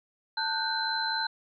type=tone cluster; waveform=sine; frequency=889 / 1476 / 1560 / 4074 Hz; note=A5 / F#6 / G6 / C8; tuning=+18 / -5 / -9 / -47 cents; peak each=-32 / -35 / -34 / -31 dBFS; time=0.37-1.27 s; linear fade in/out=5 ms; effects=none